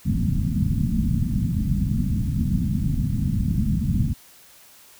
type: low-pass noise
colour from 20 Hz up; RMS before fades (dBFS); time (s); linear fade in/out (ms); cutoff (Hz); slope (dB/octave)
white; -22; 0.05-4.14; 20; 230; 48
effects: white hiss -50 dBFS RMS until 4.99 s